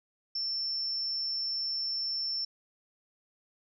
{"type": "tone with amplitude modulation", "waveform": "sine", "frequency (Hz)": 5380, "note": "E8", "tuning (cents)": 34, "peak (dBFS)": -29, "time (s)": [0.35, 2.45], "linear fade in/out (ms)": 5, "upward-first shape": "sine", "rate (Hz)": 142, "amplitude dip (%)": 25, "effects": []}